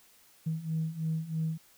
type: beating tone pair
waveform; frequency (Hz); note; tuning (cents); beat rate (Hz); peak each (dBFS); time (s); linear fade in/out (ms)
sine; 158 / 161.1; D#3 / E3; +27 / -39; 3.1; -34 / -31; 0.46-1.58; 10
effects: tanh soft clip ceiling -23 dBFS + white hiss -61 dBFS RMS until 1.77 s